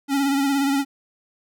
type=tone with vibrato; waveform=square; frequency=277.2 Hz; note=C#4; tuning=in tune; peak=-19 dBFS; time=0.08-0.85 s; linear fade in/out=50 ms; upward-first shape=sine; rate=17 Hz; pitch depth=40 cents each way; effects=none